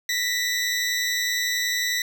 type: tone pair together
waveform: 20% pulse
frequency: 1864.6 / 1975.5 Hz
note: A#6 / B6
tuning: 0 / 0 cents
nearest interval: minor second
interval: 100 cents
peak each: -25 / -18 dBFS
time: 0.09-2.02 s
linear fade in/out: 2 ms
effects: none